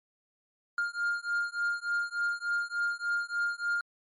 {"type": "beating tone pair", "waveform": "triangle", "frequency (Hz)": [1406, 1409.4], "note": ["F6", "F6"], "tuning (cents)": [11, 15], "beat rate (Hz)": 3.4, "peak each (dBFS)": -30, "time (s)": [0.78, 3.81], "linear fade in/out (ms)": 2, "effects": ["MP3 48 kbps"]}